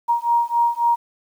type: beating tone pair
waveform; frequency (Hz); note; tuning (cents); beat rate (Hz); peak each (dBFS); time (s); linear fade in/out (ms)
sine; 940 / 943.7; A#5 / A#5; +14 / +21; 3.7; -19; 0.08-0.96; 20
effects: 8-bit